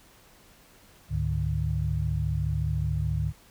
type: tone cluster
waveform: sine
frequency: 71.1 / 105.1 / 150.1 Hz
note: C#2 / G#2 / D3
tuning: +45 / +21 / +38 cents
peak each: -29 dBFS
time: 1.09-3.33 s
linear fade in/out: 50 ms
effects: pink hiss -56 dBFS RMS until 3.5 s